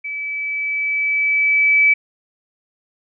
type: tone with level ramp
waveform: sine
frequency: 2300 Hz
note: D7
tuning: 37 cents flat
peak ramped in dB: -24 to -9 dBFS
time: 0.04-1.94 s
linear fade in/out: 10 ms
effects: none